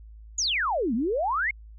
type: exponential two-way sweep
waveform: sine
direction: down then up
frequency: 7100 to 210.7 to 2229 Hz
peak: -23 dBFS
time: 0.38-1.51 s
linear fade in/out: 5 ms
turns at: 0.94 s
effects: added 54 Hz sine -43 dBFS peak until 1.78 s